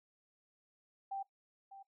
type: tone with echo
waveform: sine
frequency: 784 Hz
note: G5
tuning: in tune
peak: -37 dBFS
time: 1.11-1.23 s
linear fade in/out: 10 ms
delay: 600 ms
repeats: 1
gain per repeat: -13 dB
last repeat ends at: 1.83 s
effects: noise-tail reverb RT60 0.1 s tail -17 dB re dry